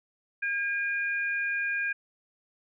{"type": "tone pair together", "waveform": "sine", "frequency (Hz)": [1619, 2426], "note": ["G#6", "D#7"], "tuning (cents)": [-45, -44], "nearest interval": "perfect fifth", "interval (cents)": 701, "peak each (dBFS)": [-28, -32], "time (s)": [0.42, 1.93], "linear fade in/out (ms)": 10, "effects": []}